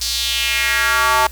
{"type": "tone with high-pass filter sweep", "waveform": "square", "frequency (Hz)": 126.8, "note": "B2", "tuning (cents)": 46, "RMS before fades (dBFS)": -17, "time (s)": [0.01, 1.27], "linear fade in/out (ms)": 5, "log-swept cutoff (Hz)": [4900, 880], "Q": 2.7, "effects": ["added 60 Hz sine -32 dBFS peak until 1.31 s", "white hiss -40 dBFS RMS until 1.31 s"]}